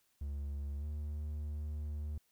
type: tone with pitch glide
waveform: triangle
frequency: 71.1 to 74.81 Hz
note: C#2 to D2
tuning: +45 to +33 cents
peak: -35 dBFS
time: 0.21-2.18 s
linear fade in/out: 5 ms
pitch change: +88 cents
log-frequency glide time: 0.79-0.85 s
effects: white hiss -75 dBFS RMS until 2.31 s

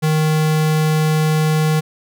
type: tone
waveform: square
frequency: 155.56 Hz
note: D#3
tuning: in tune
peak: -14 dBFS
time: 0.02-1.81 s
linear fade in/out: 20 ms
effects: none

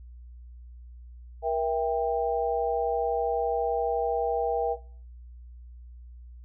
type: chord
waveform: sine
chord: E diminished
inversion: second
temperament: just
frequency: 474.7 / 659.3 / 791.1 Hz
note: Bb4 / E5 / G5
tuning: +31 / 0 / +16 cents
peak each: -28 dBFS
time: 1.42-4.77 s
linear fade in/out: 50 ms
effects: noise-tail reverb RT60 0.4 s tail -17 dB re dry + added 60 Hz sine -43 dBFS peak until 6.44 s

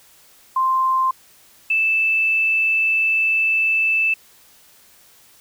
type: tone pair in turn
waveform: sine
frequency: 1046.5 / 2637 Hz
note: C6 / E7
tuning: 0 / 0 cents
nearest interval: octave + major third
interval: 1600 cents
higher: second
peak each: -15 dBFS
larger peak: neither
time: 0.56-1.11 / 1.7-4.14 s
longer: second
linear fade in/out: 5 ms
effects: white hiss -51 dBFS RMS until 5.4 s

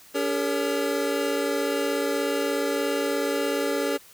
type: tone cluster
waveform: square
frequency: 284.1 / 402.4 / 459.2 / 563 Hz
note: C#4 / G4 / A#4 / C#5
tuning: +43 / +45 / -26 / +27 cents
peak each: -30 dBFS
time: 0.14-3.98 s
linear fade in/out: 20 ms
effects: white hiss -51 dBFS RMS until 4.13 s

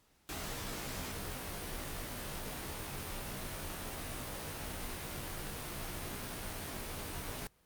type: noise with comb filter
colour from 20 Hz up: pink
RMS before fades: -41 dBFS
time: 0.29-7.47 s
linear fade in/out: 0 ms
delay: 18 ms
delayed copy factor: -0.75
effects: pink hiss -70 dBFS RMS until 7.65 s + Opus 48 kbps

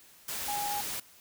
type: tone in noise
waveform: sine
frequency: 821 Hz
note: G#5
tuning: 20 cents flat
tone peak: -32 dBFS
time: 0.48-0.81 s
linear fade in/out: 5 ms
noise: white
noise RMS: -36 dBFS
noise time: 0.28-1 s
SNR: +1 dB
effects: white hiss -57 dBFS RMS until 1.2 s

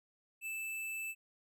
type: tone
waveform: square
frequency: 2637 Hz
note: E7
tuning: in tune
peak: -39 dBFS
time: 0.41-1.15 s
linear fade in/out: 50 ms
effects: none

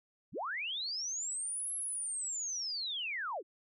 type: linear two-way sweep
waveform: sine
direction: up then down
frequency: 69.3 to 11150 to 280.2 Hz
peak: -35 dBFS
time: 0.32-3.43 s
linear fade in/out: 50 ms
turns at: 1.74 s
effects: none

